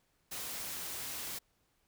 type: noise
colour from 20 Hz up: white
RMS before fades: -41 dBFS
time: 0.31-1.39 s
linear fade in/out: 10 ms
effects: pink hiss -75 dBFS RMS until 1.87 s